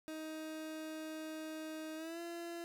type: tone with pitch glide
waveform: 30% pulse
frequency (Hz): 313.9 to 340.3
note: D#4 to F4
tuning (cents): +15 to -45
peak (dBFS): -40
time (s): 0.08-2.64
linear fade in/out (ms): 0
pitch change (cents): +140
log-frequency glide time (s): 1.96-2.2
effects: none